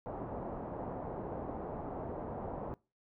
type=low-pass noise; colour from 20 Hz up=white; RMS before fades=-41 dBFS; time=0.06-2.74 s; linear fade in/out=0 ms; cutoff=810 Hz; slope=24 dB/octave; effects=noise-tail reverb RT60 0.3 s tail -23 dB re dry